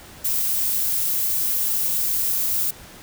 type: noise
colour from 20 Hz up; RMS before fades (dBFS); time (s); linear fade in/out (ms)
violet; -22; 0.24-2.71; 10
effects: pink hiss -43 dBFS RMS until 3.02 s